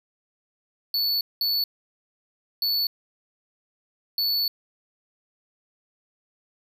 square tone bursts at uneven times, 4448 Hz, C#8, 5 cents sharp, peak -22 dBFS, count 4, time 0.94-1.21 / 1.41-1.64 / 2.62-2.87 / 4.18-4.48 s, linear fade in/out 2 ms, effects none

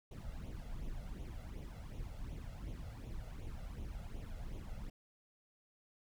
brown noise with flanger, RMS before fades -45 dBFS, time 0.11-4.9 s, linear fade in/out 5 ms, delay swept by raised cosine 0.3 to 1.5 ms, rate 2.7 Hz, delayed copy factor +0.7, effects none

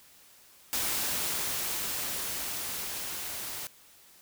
white noise with level ramp, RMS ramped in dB -30 to -38 dBFS, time 0.73-3.67 s, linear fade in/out 0 ms, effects white hiss -57 dBFS RMS until 4.21 s

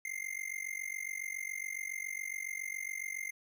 square tone with amplitude modulation, 2102 Hz, C7, 7 cents sharp, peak -34 dBFS, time 0.05-3.31 s, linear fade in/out 2 ms, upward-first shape sine, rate 47.2 Hz, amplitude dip 95%, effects none

